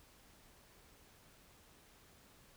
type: silence
effects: pink hiss -64 dBFS RMS until 2.56 s